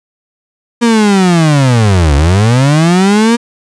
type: linear two-way sweep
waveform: 35% pulse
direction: down then up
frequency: 239.2 to 68.1 to 239.2 Hz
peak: -4 dBFS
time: 0.81-3.37 s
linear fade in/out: 20 ms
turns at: 2.15 s
effects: resampled to 22050 Hz